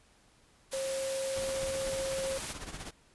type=noise; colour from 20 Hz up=white; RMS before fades=-39 dBFS; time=0.71-2.54 s; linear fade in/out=20 ms
type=tone; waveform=sine; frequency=536 Hz; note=C5; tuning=42 cents sharp; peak=-32 dBFS; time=0.73-2.38 s; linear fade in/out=5 ms
type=noise with tremolo; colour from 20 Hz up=pink; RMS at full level=-40 dBFS; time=1.36-2.91 s; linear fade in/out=5 ms; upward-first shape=sine; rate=16 Hz; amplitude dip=65%
effects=pink hiss -64 dBFS RMS until 3.14 s + resampled to 24000 Hz